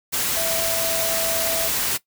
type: tone in noise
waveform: sine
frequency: 659.3 Hz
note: E5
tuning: in tune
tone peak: -25 dBFS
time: 0.36-1.69 s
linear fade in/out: 20 ms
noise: white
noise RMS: -23 dBFS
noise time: 0.12-1.98 s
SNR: -5 dB
effects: noise-tail reverb RT60 0.1 s tail -18 dB re dry